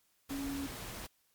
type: tone in noise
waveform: sine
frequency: 277.2 Hz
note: C#4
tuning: in tune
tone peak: -36 dBFS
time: 0.3-0.67 s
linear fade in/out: 10 ms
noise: pink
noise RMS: -44 dBFS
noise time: 0.29-1.07 s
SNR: +5 dB
effects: white hiss -73 dBFS RMS until 1.34 s + MP3 96 kbps